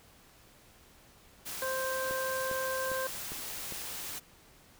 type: noise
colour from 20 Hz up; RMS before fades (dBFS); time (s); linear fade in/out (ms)
white; -40; 1.45-4.2; 20
type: harmonic tone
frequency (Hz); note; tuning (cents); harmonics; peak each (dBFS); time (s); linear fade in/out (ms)
524; C5; +2; 1 / 2 / 3; -34 / -38 / -37; 1.62-3.07; 2
type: click train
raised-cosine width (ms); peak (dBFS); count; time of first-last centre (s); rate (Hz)
2; -29; 5; 2.11-3.723; 2.48
effects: pink hiss -59 dBFS RMS until 4.79 s